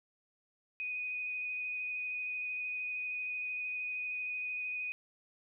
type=tone with vibrato; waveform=sine; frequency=2489 Hz; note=D#7; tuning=in tune; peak=-35 dBFS; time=0.8-4.92 s; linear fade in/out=0 ms; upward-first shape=square; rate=13 Hz; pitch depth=11 cents each way; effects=none